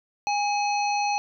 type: harmonic tone with a mistuned harmonic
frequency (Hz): 848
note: G#5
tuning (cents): +36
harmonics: 1 / 3 / 5 / 7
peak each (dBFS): -23 / -30 / -35 / -37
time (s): 0.27-1.18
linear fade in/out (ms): 0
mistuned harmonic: 1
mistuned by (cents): -56
effects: none